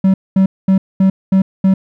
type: tone bursts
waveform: triangle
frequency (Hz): 191.2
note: G3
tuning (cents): -43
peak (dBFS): -5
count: 6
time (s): 0.04-1.74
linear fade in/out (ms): 5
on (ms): 100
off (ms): 220
effects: none